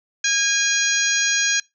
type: harmonic tone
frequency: 819 Hz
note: G#5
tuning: 24 cents flat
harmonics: 2 / 3 / 4 / 5 / 6 / 7 / 8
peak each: -22 / -25 / -27 / -27 / -30 / -26 / -22 dBFS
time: 0.24-1.6 s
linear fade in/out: 5 ms
effects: noise-tail reverb RT60 0.2 s tail -24 dB re dry